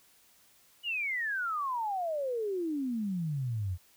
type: exponential sweep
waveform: sine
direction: down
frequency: 2960 to 85.7 Hz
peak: -30 dBFS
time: 0.83-3.78 s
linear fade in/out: 50 ms
effects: white hiss -63 dBFS RMS until 3.96 s